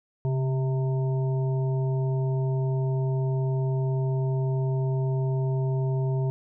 harmonic tone with a mistuned harmonic, 130.81 Hz, C3, in tune, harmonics 1 / 3 / 5 / 7, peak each -23 / -33 / -39 / -42 dBFS, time 0.25-6.3 s, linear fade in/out 0 ms, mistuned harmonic 1, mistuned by +42 cents, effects none

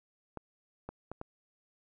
clicks, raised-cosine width 1 ms, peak -26 dBFS, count 4, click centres 0.373 / 0.89 / 1.116 / 1.214 s, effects none

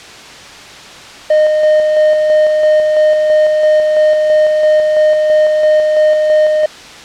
triangle tone with tremolo, 614 Hz, D#5, 23 cents flat, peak -4 dBFS, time 1.3-6.66 s, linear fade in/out 5 ms, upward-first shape square, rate 3 Hz, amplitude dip 30%, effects white hiss -32 dBFS RMS until 7.04 s + low-pass 5000 Hz 12 dB/octave

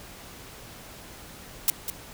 blue noise with echo, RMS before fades -20 dBFS, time 1.68-1.7 s, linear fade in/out 0 ms, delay 200 ms, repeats 1, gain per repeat -10 dB, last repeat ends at 1.9 s, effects pink hiss -45 dBFS RMS until 2.13 s

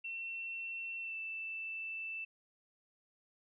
sine tone with pitch glide, 2704 to 2654 Hz, E7 to E7, +43 to +11 cents, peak -39 dBFS, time 0.04-2.25 s, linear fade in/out 10 ms, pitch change -32 cents, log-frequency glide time 1-1.16 s, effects none

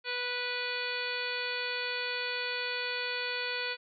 harmonic tone, 492.1 Hz, B4, 6 cents flat, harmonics 1 / 2 / 3 / 4 / 5 / 6 / 7 / 8 / 9, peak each -40 / -44 / -38 / -41 / -37 / -45 / -42 / -46 / -40 dBFS, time 0.04-3.77 s, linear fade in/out 50 ms, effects none

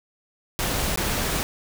pink noise with dropouts, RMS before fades -25 dBFS, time 0.59-1.43 s, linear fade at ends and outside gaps 0 ms, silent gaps 0.959-0.974 s, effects none

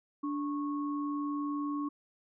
sine tone pair together, 291.4 / 1100 Hz, D4 / C#6, -13 / -14 cents, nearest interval octave + major seventh, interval 2299 cents, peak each -32 / -39 dBFS, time 0.23-1.89 s, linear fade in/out 10 ms, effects none

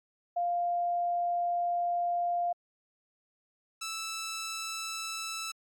sine / 10% pulse tone pair in turn, 698.5 / 1318.6 Hz, F5 / E6, 0 / 0 cents, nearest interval major seventh, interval 1100 cents, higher second, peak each -27 dBFS, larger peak neither, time 0.36-2.53 / 3.81-5.52 s, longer first, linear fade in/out 10 ms, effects AAC 64 kbps

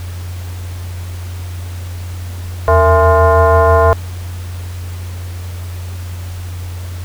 sine tone with frequency modulation, 292.2 Hz, D4, 9 cents flat, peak -6 dBFS, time 2.68-3.93 s, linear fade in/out 0 ms, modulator 375 Hz, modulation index 2.3, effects added 89 Hz sine -22 dBFS peak until 7.04 s + pink hiss -36 dBFS RMS until 7.04 s

